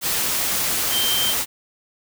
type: tone in noise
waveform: sine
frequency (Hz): 3136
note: G7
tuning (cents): 0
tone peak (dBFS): -21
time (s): 0.9-1.35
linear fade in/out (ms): 50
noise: white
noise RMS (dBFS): -22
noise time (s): 0.01-1.46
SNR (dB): -2
effects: none